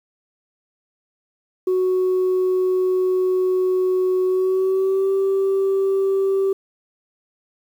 sine tone with pitch glide, 370 to 388.2 Hz, F#4 to G4, 0 to -17 cents, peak -14 dBFS, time 1.67-6.53 s, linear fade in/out 5 ms, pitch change +83 cents, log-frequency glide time 4.25-5.11 s, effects tanh soft clip ceiling -14 dBFS + 8-bit

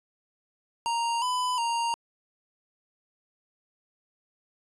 square tone with pitch steps, 932 / 1000 / 932 Hz, A#5 / B5 / A#5, -1 / +21 / -1 cents, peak -26 dBFS, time 0.86-1.94 s, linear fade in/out 0 ms, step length 360 ms, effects resampled to 24000 Hz

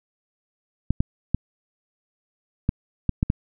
clicks, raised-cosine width 5 ms, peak -7 dBFS, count 7, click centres 0.906 / 1.005 / 1.346 / 2.691 / 3.093 / 3.229 / 3.301 s, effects none

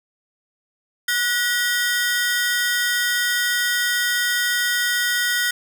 sawtooth ring-modulated tone, 1691 Hz, G#6, 31 cents sharp, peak -12 dBFS, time 1.08-5.51 s, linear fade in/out 5 ms, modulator 225 Hz, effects 9-bit

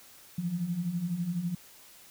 sine beating tone pair, 164.81 / 176.81 Hz, E3 / F3, 0 / +22 cents, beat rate 12 Hz, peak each -36 / -30 dBFS, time 0.38-1.55 s, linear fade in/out 5 ms, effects white hiss -54 dBFS RMS until 2.1 s

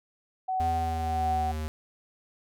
sine tone with tremolo, 751 Hz, F#5, 26 cents sharp, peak -24 dBFS, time 0.48-1.52 s, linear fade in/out 10 ms, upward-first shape triangle, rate 1.5 Hz, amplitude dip 60%
square tone with pitch glide, 82.3 to 77.68 Hz, E2 to D#2, -2 to -2 cents, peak -31 dBFS, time 0.6-1.68 s, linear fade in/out 0 ms, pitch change -100 cents, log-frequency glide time 0.7-1.43 s
effects none

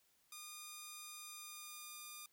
5% pulse tone with pitch glide, 1219 to 1207.8 Hz, D#6 to D6, -36 to +48 cents, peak -38 dBFS, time 0.32-2.26 s, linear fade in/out 2 ms, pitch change -16 cents, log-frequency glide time 1.19-2.01 s, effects white hiss -75 dBFS RMS until 2.32 s

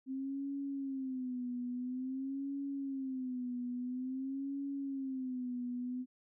sine tone with vibrato, 261.6 Hz, C4, in tune, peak -36 dBFS, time 0.06-6.06 s, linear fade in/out 50 ms, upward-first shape sine, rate 0.49 Hz, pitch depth 110 cents each way, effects none

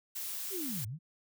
blue noise, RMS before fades -39 dBFS, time 0.15-0.85 s, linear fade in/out 10 ms
sine linear two-way sweep, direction down then up, 415.3 to 98 to 174.5 Hz, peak -37 dBFS, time 0.5-0.99 s, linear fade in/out 50 ms, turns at 0.86 s
effects none

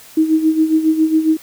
sine tone with tremolo, 316.3 Hz, D#4, 29 cents sharp, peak -8 dBFS, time 0.17-1.37 s, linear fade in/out 5 ms, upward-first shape sine, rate 7.3 Hz, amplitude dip 70%, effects white hiss -41 dBFS RMS until 1.42 s

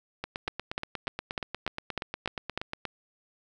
two click trains, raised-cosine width 0.3 ms, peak -17 / -14 dBFS, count 23 / 8, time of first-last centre 0.24-2.853 / 0.48-2.576 s, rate 8.42 / 3.34 Hz, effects none

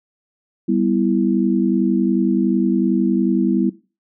sine chord, E minor, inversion first, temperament equal, 196 / 246.9 / 329.6 Hz, G3 / B3 / E4, 0 / 0 / 0 cents, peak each -19 dBFS, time 0.68-3.7 s, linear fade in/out 10 ms, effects noise-tail reverb RT60 0.3 s tail -17 dB re dry

